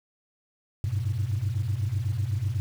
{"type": "tone cluster", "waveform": "sine", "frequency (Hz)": [94.1, 102.1, 124.2], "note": ["F#2", "G#2", "B2"], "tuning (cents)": [30, -29, 10], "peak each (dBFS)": [-29, -27, -29], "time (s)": [0.84, 2.6], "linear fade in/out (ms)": 0, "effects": ["tanh soft clip ceiling -19 dBFS", "8-bit"]}